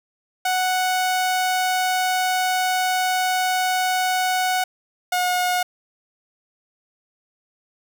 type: tone pair in turn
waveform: sawtooth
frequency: 740 / 723.1 Hz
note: F#5 / F#5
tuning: 0 / -40 cents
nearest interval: unison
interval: 40 cents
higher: first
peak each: -15 / -15 dBFS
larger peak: neither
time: 0.45-4.64 / 5.12-5.63 s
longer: first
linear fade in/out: 5 ms
effects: none